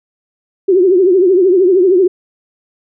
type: tone with vibrato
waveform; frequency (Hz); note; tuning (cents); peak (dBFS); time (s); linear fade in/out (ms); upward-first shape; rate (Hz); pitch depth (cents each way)
sine; 370; F#4; 0; -6; 0.68-2.08; 10; triangle; 13; 140
effects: none